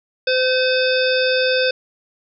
harmonic tone, 513 Hz, C5, 34 cents flat, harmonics 1 / 3 / 5 / 7 / 9 / 10, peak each -17 / -22 / -24 / -25 / -27 / -27 dBFS, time 0.27-1.71 s, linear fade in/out 5 ms, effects none

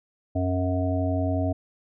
harmonic tone, 91.3 Hz, F#2, 23 cents flat, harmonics 1 / 3 / 5 / 7 / 8, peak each -25 / -27 / -38 / -29 / -36 dBFS, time 0.35-1.53 s, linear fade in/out 10 ms, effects none

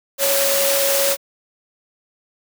sine tone in noise, 554.4 Hz, C#5, in tune, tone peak -19 dBFS, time 0.18-1.17 s, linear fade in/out 50 ms, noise white, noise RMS -19 dBFS, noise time 0.18-1.17 s, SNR -3 dB, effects high-pass 300 Hz 12 dB/octave

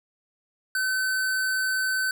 square tone, 1525 Hz, G6, 48 cents flat, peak -24 dBFS, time 0.75-2.11 s, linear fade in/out 2 ms, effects none

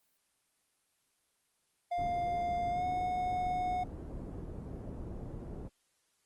triangle tone with pitch glide, 702 to 728 Hz, F5 to F#5, +9 to -28 cents, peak -29 dBFS, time 1.91-3.84 s, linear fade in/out 10 ms, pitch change +63 cents, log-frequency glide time 2.7-2.85 s
pink low-pass noise, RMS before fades -43 dBFS, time 1.97-5.69 s, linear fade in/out 20 ms, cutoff 440 Hz, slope 12 dB/octave
effects white hiss -75 dBFS RMS until 6.25 s + Opus 24 kbps

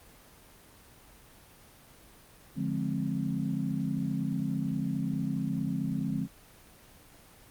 sine chord, D half-diminished seventh, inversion none, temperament just, 146.83 / 176.2 / 211.4 / 264.3 Hz, D3 / F3 / Ab3 / C4, 0 / +16 / +31 / +18 cents, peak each -34 dBFS, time 2.55-6.28 s, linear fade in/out 50 ms, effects pink hiss -55 dBFS RMS until 7.5 s + Opus 24 kbps

